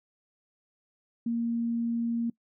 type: tone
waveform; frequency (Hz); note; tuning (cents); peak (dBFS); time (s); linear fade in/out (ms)
sine; 233.1; A#3; 0; -26; 1.26-2.3; 5
effects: noise-tail reverb RT60 0.1 s tail -22 dB re dry